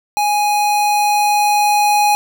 square tone with level ramp, 830.6 Hz, G#5, in tune, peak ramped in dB -14 to -11 dBFS, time 0.17-2.15 s, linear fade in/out 0 ms, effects none

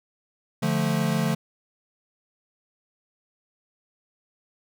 square chord, D minor, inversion none, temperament equal, 146.83 / 174.61 / 220 Hz, D3 / F3 / A3, 0 / 0 / 0 cents, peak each -27 dBFS, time 0.62-1.35 s, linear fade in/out 10 ms, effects none

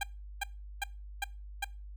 15% pulse tone bursts, 801 Hz, G5, 37 cents sharp, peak -24 dBFS, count 5, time 0.01-1.645 s, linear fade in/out 5 ms, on 23 ms, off 380 ms, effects noise-tail reverb RT60 0.3 s tail -23 dB re dry + added 50 Hz sine -43 dBFS peak until 1.96 s

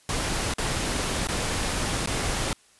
pink noise with dropouts, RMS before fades -27 dBFS, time 0.09-2.53 s, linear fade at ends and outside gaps 1 ms, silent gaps 0.538-0.583 / 1.272-1.286 / 2.06-2.073 s, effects white hiss -58 dBFS RMS until 2.79 s + resampled to 24000 Hz

